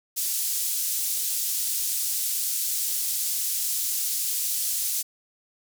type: band-pass noise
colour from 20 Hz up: white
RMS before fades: -27 dBFS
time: 0.16-5.03 s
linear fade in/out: 20 ms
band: 5600 to 16000 Hz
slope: 12 dB/octave
effects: none